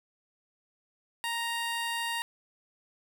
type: tone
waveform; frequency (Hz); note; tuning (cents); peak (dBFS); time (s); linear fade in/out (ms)
15% pulse; 932.3; A#5; 0; -24; 1.24-2.22; 0
effects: none